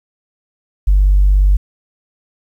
sine tone, 48.55 Hz, G1, 16 cents flat, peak -6 dBFS, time 0.87-1.57 s, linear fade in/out 10 ms, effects tanh soft clip ceiling -3 dBFS + 8-bit

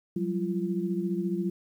sine tone cluster, 180.6 / 195.1 / 343.1 Hz, F#3 / G3 / F4, -42 / -8 / -31 cents, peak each -31 dBFS, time 0.16-1.5 s, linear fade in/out 5 ms, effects 10-bit

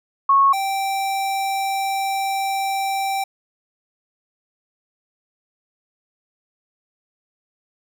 sine / square tone pair in turn, 1100 / 780.7 Hz, C#6 / G5, -14 / -7 cents, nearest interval tritone, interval 593 cents, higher first, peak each -11 / -21 dBFS, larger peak first, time 0.29-0.53 / 0.53-3.24 s, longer second, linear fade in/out 5 ms, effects none

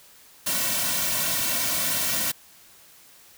white noise with comb filter, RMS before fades -25 dBFS, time 0.46-2.32 s, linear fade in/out 10 ms, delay 2.4 ms, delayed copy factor -0.9, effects white hiss -52 dBFS RMS until 3.37 s

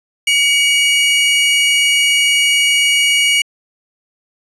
45% pulse tone pair together, 2264 / 2891 Hz, C#7 / F#7, +36 / -41 cents, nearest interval major third, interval 423 cents, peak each -13 dBFS, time 0.27-3.42 s, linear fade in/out 5 ms, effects resampled to 24000 Hz + 8-bit

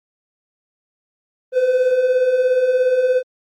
triangle beating tone pair, 493 / 510 Hz, B4 / C5, -3 / -44 cents, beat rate 17 Hz, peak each -20 / -12 dBFS, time 1.52-3.23 s, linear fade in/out 50 ms, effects Opus 24 kbps

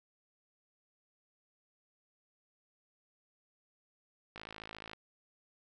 click train, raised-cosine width 0.3 ms, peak -29 dBFS, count 32, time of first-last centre 4.36-4.933 s, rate 54.1 Hz, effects none

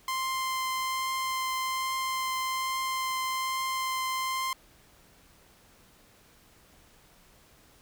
sawtooth tone with vibrato, 1045 Hz, C6, 2 cents flat, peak -25 dBFS, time 0.08-4.53 s, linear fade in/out 2 ms, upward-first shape triangle, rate 1.2 Hz, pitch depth 8 cents each way, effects pink hiss -59 dBFS RMS until 7.81 s

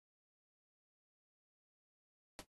pink noise with exponential decay, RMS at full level -44 dBFS, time 2.39-2.46 s, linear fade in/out 0 ms, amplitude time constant 15 ms, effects AAC 32 kbps

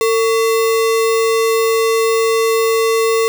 sine tone with sample-and-hold, 451 Hz, A4, 43 cents sharp, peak -11 dBFS, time 0.01-3.28 s, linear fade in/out 0 ms, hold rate 1575 Hz, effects none

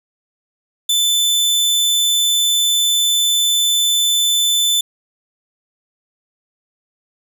sawtooth tone, 3520 Hz, A7, in tune, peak -10 dBFS, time 0.89-4.81 s, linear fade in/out 5 ms, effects none

